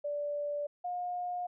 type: tone pair in turn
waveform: sine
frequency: 583 / 714.7 Hz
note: D5 / F5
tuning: -13 / +40 cents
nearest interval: major third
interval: 353 cents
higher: second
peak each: -32 / -33 dBFS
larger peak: first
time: 0.04-0.67 / 0.84-1.47 s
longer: neither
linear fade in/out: 10 ms
effects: none